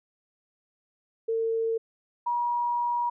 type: tone pair in turn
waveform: sine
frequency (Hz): 452.3 / 958.4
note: A4 / A#5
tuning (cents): +48 / +48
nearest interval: octave + minor second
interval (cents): 1300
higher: second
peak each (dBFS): -24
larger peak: neither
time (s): 1.28-1.78 / 2.26-3.1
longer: second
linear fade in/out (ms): 10
effects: none